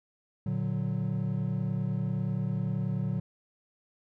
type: chord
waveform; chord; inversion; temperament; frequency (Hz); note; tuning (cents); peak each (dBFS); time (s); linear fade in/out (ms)
triangle; Bb augmented; none; equal; 116.54 / 146.83 / 185; Bb2 / D3 / F#3; 0 / 0 / 0; -30; 0.46-3.2; 5
effects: tanh soft clip ceiling -17 dBFS